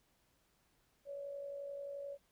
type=tone with amplitude modulation; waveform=sine; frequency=564 Hz; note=C#5; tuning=30 cents sharp; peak=-40 dBFS; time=1.05-2.18 s; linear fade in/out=50 ms; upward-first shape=sine; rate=51.4 Hz; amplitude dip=45%; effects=pink hiss -75 dBFS RMS until 2.31 s